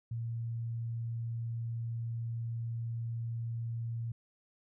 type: tone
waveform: sine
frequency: 115.8 Hz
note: A#2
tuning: 11 cents flat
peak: -34 dBFS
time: 0.11-4.12 s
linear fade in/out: 5 ms
effects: none